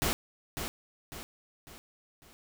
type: noise with echo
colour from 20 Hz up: pink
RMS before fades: -29 dBFS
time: 0.02-0.13 s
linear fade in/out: 0 ms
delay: 550 ms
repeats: 4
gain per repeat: -7 dB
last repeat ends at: 2.33 s
effects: none